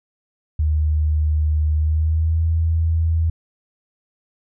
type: tone with pitch glide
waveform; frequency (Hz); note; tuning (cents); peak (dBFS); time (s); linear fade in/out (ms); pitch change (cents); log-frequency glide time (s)
sine; 76.6 to 81.62; D#2 to E2; -27 to -17; -15; 0.59-3.3; 5; +110; 1.74-2.44
effects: none